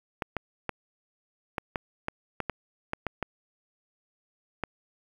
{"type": "clicks", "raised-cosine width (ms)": 0.5, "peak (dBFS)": -14, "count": 12, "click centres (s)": [0.222, 0.367, 0.693, 1.582, 1.758, 2.084, 2.403, 2.497, 2.934, 3.067, 3.227, 4.637], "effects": ["8-bit"]}